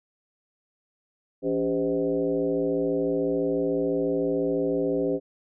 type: tone with frequency modulation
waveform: sine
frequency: 396.9 Hz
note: G4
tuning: 22 cents sharp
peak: -22 dBFS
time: 1.42-5.2 s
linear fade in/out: 50 ms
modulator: 114 Hz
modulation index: 1.4
effects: none